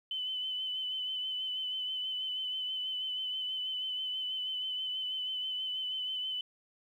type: tone with vibrato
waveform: sine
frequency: 3029 Hz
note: F#7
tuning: 40 cents sharp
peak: -33 dBFS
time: 0.11-6.41 s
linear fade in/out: 2 ms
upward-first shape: sine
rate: 6.2 Hz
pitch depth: 28 cents each way
effects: 11-bit